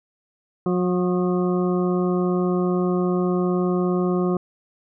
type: harmonic tone with a mistuned harmonic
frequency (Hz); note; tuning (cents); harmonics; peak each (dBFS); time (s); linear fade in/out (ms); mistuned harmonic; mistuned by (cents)
180.5; F#3; -43; 1 / 2 / 3 / 4 / 6 / 7; -21 / -22 / -32 / -33 / -34 / -35; 0.66-4.37; 2; 7; -40
effects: none